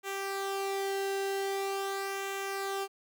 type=tone with flanger; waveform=sawtooth; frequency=392 Hz; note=G4; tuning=in tune; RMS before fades=-34 dBFS; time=0.03-2.88 s; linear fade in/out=50 ms; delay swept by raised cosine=0.21 to 0.89 ms; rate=0.44 Hz; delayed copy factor=-0.5; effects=none